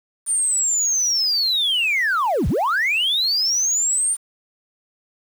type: linear two-way sweep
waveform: sine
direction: down then up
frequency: 9110 to 44.87 to 9110 Hz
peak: -15 dBFS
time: 0.26-4.17 s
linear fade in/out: 50 ms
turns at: 2.48 s
effects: tanh soft clip ceiling -15 dBFS + 7-bit